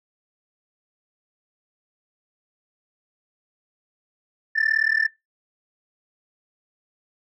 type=tone with amplitude modulation; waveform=sine; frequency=1769 Hz; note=A6; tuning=9 cents sharp; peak=-12 dBFS; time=4.55-5.08 s; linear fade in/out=20 ms; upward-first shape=sine; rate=38 Hz; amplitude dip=100%; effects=noise-tail reverb RT60 0.2 s tail -22 dB re dry + tanh soft clip ceiling -14 dBFS